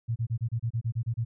sine tone bursts, 115.6 Hz, A#2, 14 cents flat, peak -25 dBFS, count 11, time 0.08-1.25 s, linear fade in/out 20 ms, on 80 ms, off 29 ms, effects none

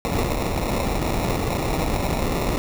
pink noise with sample-and-hold, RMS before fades -23 dBFS, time 0.05-2.58 s, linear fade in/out 0 ms, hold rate 1575 Hz, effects none

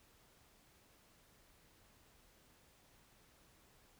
silence, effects pink hiss -68 dBFS RMS until 3.99 s

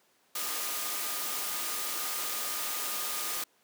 sine tone in noise, 1223 Hz, D#6, 30 cents flat, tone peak -44 dBFS, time 0.35-3.44 s, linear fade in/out 5 ms, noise white, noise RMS -34 dBFS, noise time 0.35-3.44 s, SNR -13 dB, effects pink hiss -67 dBFS RMS until 3.63 s + high-pass 300 Hz 12 dB/octave

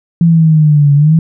sine exponential two-way sweep, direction down then up, 170 to 141.7 to 165.2 Hz, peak -4 dBFS, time 0.21-1.19 s, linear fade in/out 2 ms, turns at 0.94 s, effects none

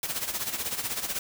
white noise with tremolo, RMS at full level -29 dBFS, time 0.03-1.19 s, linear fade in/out 2 ms, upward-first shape sine, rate 16 Hz, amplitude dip 70%, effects none

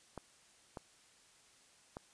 clicks, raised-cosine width 1 ms, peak -29 dBFS, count 3, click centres 0.177 / 0.772 / 1.969 s, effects white hiss -65 dBFS RMS until 2.13 s + resampled to 22050 Hz

